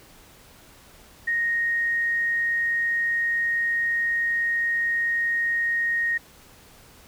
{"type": "tone", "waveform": "sine", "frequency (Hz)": 1864.7, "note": "A#6", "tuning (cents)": 0, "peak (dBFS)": -21, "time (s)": [1.27, 6.18], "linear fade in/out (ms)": 10, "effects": ["pink hiss -51 dBFS RMS until 7.07 s"]}